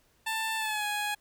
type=tone with pitch glide; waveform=15% pulse; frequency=887 to 832.4 Hz; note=A5 to G#5; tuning=+14 to +4 cents; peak=-23 dBFS; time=0.26-1.15 s; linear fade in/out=10 ms; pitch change=-110 cents; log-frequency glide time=0.57-0.85 s; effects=pink hiss -67 dBFS RMS until 1.2 s